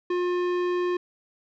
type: tone with tanh clipping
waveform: sine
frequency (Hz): 356.4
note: F4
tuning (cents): +35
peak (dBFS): -25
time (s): 0.1-0.97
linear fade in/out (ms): 5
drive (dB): 16
effects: none

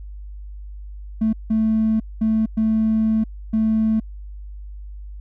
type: tone bursts at uneven times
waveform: triangle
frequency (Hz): 220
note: A3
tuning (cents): 0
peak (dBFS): -12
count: 5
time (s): 1.21-1.33 / 1.5-2 / 2.21-2.46 / 2.57-3.24 / 3.53-4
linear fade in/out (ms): 10
effects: tanh soft clip ceiling -12 dBFS + added 50 Hz sine -32 dBFS peak until 5.2 s

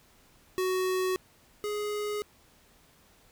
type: tone pair in turn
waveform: square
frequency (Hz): 371.7 / 417.3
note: F#4 / G#4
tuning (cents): +8 / +8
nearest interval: major second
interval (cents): 200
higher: second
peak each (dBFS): -27 / -31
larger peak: first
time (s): 0.58-1.16 / 1.64-2.22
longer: neither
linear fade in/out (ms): 0
effects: pink hiss -61 dBFS RMS until 3.31 s

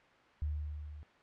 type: tone with level ramp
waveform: sine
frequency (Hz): 75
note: D2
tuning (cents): +37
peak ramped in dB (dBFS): -31 to -46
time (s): 0.42-1.03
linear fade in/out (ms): 0
effects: white hiss -62 dBFS RMS until 1.22 s + low-pass 2000 Hz 12 dB/octave

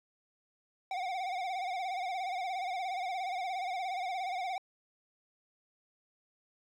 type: tone with vibrato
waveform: square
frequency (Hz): 740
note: F#5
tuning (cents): 0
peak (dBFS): -34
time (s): 0.91-4.58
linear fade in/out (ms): 2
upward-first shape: sine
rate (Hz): 17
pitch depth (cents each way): 88
effects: low-pass 4000 Hz 12 dB/octave + 11-bit

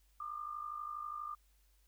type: tone with amplitude modulation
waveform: sine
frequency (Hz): 1202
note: D6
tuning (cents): +40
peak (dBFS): -37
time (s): 0.2-1.35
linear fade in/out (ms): 5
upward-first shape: sine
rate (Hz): 52.3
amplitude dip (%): 70
effects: added 50 Hz sine -67 dBFS peak until 1.87 s + white hiss -75 dBFS RMS until 1.87 s

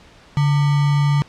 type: tone with sample-and-hold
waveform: sine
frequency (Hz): 143.9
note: D3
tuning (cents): -35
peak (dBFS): -13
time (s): 0.37-1.22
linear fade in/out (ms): 0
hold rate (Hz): 1050
effects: pink hiss -47 dBFS RMS until 1.28 s + low-pass 5000 Hz 12 dB/octave

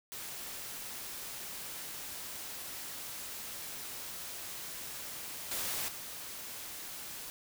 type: noise with level steps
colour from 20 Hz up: white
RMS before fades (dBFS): -43 / -36 / -44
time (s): 0.12-7.3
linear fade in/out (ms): 0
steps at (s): 5.51 / 5.88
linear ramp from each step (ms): 5
effects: none

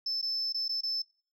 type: tone with dropouts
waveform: sine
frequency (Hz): 5270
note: E8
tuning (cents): -1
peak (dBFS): -28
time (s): 0.06-1.02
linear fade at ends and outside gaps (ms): 5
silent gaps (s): 0.215-0.226 / 0.525-0.544 / 0.681-0.692 / 0.809-0.833
effects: noise-tail reverb RT60 0.4 s tail -23 dB re dry + tanh soft clip ceiling -26 dBFS

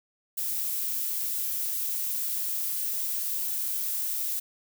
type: noise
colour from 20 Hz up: violet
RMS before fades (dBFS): -30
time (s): 0.37-4.4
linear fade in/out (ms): 10
effects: none

